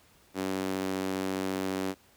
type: tone with high-pass filter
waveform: sawtooth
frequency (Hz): 94.8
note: F#2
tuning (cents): +43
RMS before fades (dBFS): -32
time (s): 0.34-1.95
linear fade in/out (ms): 50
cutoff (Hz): 280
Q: 1.8
effects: pink hiss -61 dBFS RMS until 2.16 s + high-pass 60 Hz 12 dB/octave